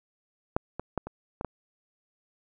clicks, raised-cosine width 1 ms, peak -10 / -19 / -14 / -23 / -18 / -17 dBFS, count 6, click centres 0.565 / 0.796 / 0.977 / 1.07 / 1.411 / 1.447 s, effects none

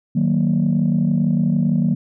sine chord, D# minor, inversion none, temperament just, 155.56 / 186.68 / 233.3 Hz, D#3 / F#3 / A#3, 0 / +16 / +2 cents, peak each -18 dBFS, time 0.15-1.95 s, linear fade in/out 10 ms, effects tanh soft clip ceiling -9 dBFS

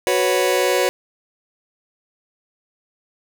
sawtooth chord, F# suspended fourth, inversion none, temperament just, 370 / 493.3 / 555 Hz, F#4 / B4 / C#5, 0 / -2 / +2 cents, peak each -16 dBFS, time 0.07-0.89 s, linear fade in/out 0 ms, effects none

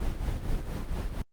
brown noise with tremolo, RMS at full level -28 dBFS, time 0-1.22 s, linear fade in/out 5 ms, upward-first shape triangle, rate 4.3 Hz, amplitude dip 65%, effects Opus 24 kbps

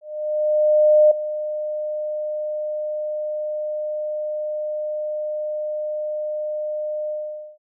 sine tone with ADSR envelope, 607 Hz, D#5, 43 cents flat, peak -9 dBFS, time 0.01-7.58 s, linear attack 1100 ms, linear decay 6 ms, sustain -14 dB, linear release 480 ms, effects none

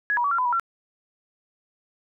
sine tone with pitch steps, 1677 / 963 / 1140 / 1374 / 1006 / 968 / 1360 Hz, G#6 / B5 / C#6 / F6 / B5 / B5 / F6, +16 / -44 / +48 / -29 / +32 / -35 / -46 cents, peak -20 dBFS, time 0.1-0.597 s, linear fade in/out 0 ms, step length 71 ms, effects none

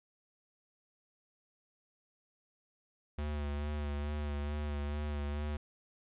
square tone with vibrato, 73.42 Hz, D2, in tune, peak -35 dBFS, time 3.18-5.57 s, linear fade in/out 5 ms, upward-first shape sine, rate 2.3 Hz, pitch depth 30 cents each way, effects resampled to 8000 Hz + 12-bit

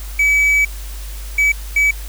triangle tone bursts at uneven times, 2286 Hz, D7, 47 cents flat, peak -9 dBFS, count 3, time 0.19-0.65 / 1.38-1.52 / 1.76-1.91 s, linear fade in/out 5 ms, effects added 50 Hz sine -26 dBFS peak until 2.08 s + white hiss -37 dBFS RMS until 2.08 s

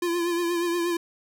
square tone with vibrato, 344.4 Hz, F4, 24 cents flat, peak -24 dBFS, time 0.02-0.97 s, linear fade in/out 5 ms, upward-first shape triangle, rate 8.4 Hz, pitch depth 48 cents each way, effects none

